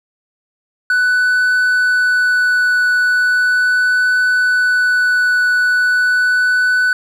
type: tone with vibrato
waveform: triangle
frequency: 1489 Hz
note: F#6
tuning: 11 cents sharp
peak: -9 dBFS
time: 0.9-6.93 s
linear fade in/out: 2 ms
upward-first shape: triangle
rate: 0.38 Hz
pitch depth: 8 cents each way
effects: none